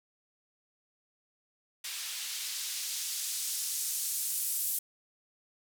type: noise with band-pass filter sweep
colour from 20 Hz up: blue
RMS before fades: -35 dBFS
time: 1.84-4.79 s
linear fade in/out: 5 ms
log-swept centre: 2800 to 11000 Hz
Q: 0.84
effects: none